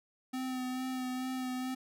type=tone with vibrato; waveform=square; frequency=256.2 Hz; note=C4; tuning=36 cents flat; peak=-35 dBFS; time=0.33-1.75 s; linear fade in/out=10 ms; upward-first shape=sine; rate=2.3 Hz; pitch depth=19 cents each way; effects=none